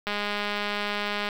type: click train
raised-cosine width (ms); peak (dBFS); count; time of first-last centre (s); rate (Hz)
0.3; -13; 252; 0.07-1.288; 206
effects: 7-bit